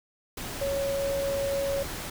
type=tone in noise; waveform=sine; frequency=554.4 Hz; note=C#5; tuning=in tune; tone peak=-26 dBFS; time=0.61-1.83 s; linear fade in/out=5 ms; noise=pink; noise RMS=-36 dBFS; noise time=0.37-2.1 s; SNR=+7 dB; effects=none